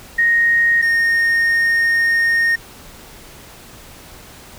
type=tone pair in turn; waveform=sine / triangle; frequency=1864.7 / 1846.5 Hz; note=A#6 / A#6; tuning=0 / -17 cents; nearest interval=unison; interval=17 cents; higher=first; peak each=-11 dBFS; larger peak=neither; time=0.18-0.82 / 0.82-2.56 s; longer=second; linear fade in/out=10 ms; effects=pink hiss -40 dBFS RMS until 4.58 s